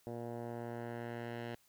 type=tone with low-pass filter sweep; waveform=10% pulse; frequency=118.1 Hz; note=A#2; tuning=23 cents sharp; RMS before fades=-43 dBFS; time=0.07-1.55 s; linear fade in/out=0 ms; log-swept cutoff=650 to 3000 Hz; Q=1.1; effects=white hiss -70 dBFS RMS until 1.68 s